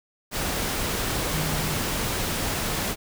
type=tone in noise; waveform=sine; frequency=155.56 Hz; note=D#3; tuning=in tune; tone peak=-30 dBFS; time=1.3-1.77 s; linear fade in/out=50 ms; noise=pink; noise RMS=-27 dBFS; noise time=0.31-2.96 s; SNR=-6 dB; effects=none